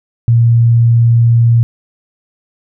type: tone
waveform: sine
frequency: 117 Hz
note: A#2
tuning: 7 cents sharp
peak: -5 dBFS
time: 0.28-1.63 s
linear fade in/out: 0 ms
effects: none